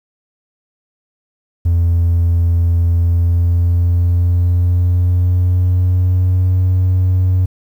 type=tone with pitch glide; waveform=triangle; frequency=85.4 to 92.06 Hz; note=F2 to F#2; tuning=-38 to -8 cents; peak=-7 dBFS; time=1.65-7.46 s; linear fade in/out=10 ms; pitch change=+130 cents; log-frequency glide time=2.92-6.57 s; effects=tanh soft clip ceiling -5 dBFS + 8-bit